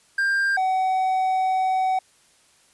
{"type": "tone pair in turn", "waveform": "triangle", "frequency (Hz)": [1593, 753.1], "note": ["G6", "F#5"], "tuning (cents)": [27, 30], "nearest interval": "octave + minor second", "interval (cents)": 1297, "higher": "first", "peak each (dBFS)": -17, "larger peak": "neither", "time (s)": [[0.18, 0.57], [0.57, 1.99]], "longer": "second", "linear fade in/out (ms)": 5, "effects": ["white hiss -58 dBFS RMS until 2.73 s", "resampled to 24000 Hz"]}